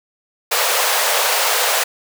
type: high-pass noise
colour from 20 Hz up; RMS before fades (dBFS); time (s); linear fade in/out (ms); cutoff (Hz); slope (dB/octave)
pink; -17; 0.51-1.84; 10; 480; 48
effects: none